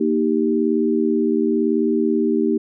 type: chord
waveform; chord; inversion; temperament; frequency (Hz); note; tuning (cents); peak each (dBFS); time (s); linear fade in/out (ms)
sine; Eb major; second; equal; 233.1 / 311.1 / 392; Bb3 / Eb4 / G4; 0 / 0 / 0; -20; 0-2.58; 10
effects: none